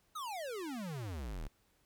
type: exponential sweep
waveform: square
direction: down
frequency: 1318.5 to 32.95 Hz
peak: -40 dBFS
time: 0.15-1.48 s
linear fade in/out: 10 ms
effects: pink hiss -73 dBFS RMS until 1.85 s